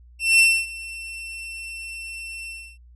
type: tone with ADSR envelope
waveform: 40% pulse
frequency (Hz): 2696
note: E7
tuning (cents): +38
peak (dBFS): -10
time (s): 0.19-2.78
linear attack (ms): 200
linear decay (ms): 270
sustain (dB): -21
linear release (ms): 290
effects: added 60 Hz sine -46 dBFS peak until 2.95 s + resampled to 24000 Hz